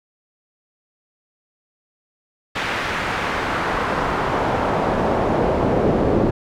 brown noise with band-pass filter sweep, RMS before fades -20 dBFS, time 2.55-6.31 s, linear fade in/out 10 ms, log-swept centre 2100 to 420 Hz, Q 1.1, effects none

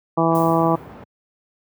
harmonic tone, 164.81 Hz, E3, in tune, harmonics 1 / 2 / 3 / 4 / 5 / 6 / 7, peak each -21 / -20 / -24 / -22 / -23 / -24 / -24 dBFS, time 0.17-0.76 s, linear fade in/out 10 ms
pink low-pass noise, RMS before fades -38 dBFS, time 0.31-1.04 s, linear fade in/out 5 ms, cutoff 1200 Hz, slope 12 dB/octave
violet noise with exponential decay, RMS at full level -34 dBFS, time 0.35-1.04 s, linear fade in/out 0 ms, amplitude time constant 150 ms
effects high-pass 100 Hz 12 dB/octave

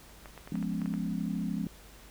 clicks, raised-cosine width 0.5 ms, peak -30 dBFS, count 8, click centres 0.258 / 0.377 / 0.475 / 0.555 / 0.627 / 0.817 / 0.859 / 0.939 s
sine chord, C# dominant seventh, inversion first, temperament equal, 174.61 / 207.7 / 246.9 / 277.2 Hz, E#3 / G#3 / B3 / C#4, 0 / 0 / 0 / 0 cents, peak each -34 / -34 / -38 / -39 dBFS, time 0.52-1.67 s, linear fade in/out 2 ms
effects added 50 Hz sine -54 dBFS peak until 2.1 s + pink hiss -54 dBFS RMS until 2.1 s

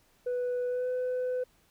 sine tone with pitch glide, 493.9 to 503.4 Hz, B4 to B4, 0 to +33 cents, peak -26 dBFS, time 0.26-1.44 s, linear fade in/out 10 ms, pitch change +33 cents, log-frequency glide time 0.68-0.88 s, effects tanh soft clip ceiling -27 dBFS + pink hiss -66 dBFS RMS until 1.7 s

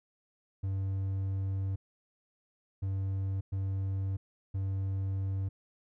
triangle tone bursts at uneven times, 96.6 Hz, G2, 25 cents flat, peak -28 dBFS, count 4, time 0.63-1.76 / 2.82-3.41 / 3.52-4.17 / 4.54-5.49 s, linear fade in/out 10 ms, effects none

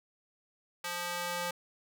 square tone with high-pass filter sweep, 175.3 Hz, F3, 7 cents sharp, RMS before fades -36 dBFS, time 0.84-1.51 s, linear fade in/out 5 ms, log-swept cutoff 1100 to 610 Hz, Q 0.72, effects none

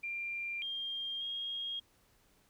sine tone with pitch steps, 2382 / 3207 / 3258 Hz, D7 / G7 / G#7, +24 / +39 / -34 cents, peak -36 dBFS, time 0.03-1.8 s, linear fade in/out 10 ms, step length 590 ms, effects pink hiss -69 dBFS RMS until 2.49 s

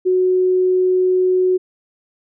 sine tone, 368.6 Hz, F#4, 7 cents flat, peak -12 dBFS, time 0.05-1.58 s, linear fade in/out 20 ms, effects none

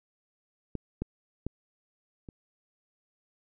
clicks, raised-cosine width 3 ms, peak -20 / -18 / -19 / -30 dBFS, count 4, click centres 0.753 / 1.02 / 1.466 / 2.288 s, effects none

